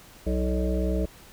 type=harmonic tone with a mistuned harmonic; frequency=62.4 Hz; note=B1; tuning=19 cents sharp; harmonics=1 / 3 / 5 / 7 / 9 / 10; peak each=-25 / -30 / -32 / -33 / -35 / -35 dBFS; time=0.26-1.06 s; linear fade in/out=10 ms; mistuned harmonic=5; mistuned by=+48 cents; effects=pink hiss -50 dBFS RMS until 1.32 s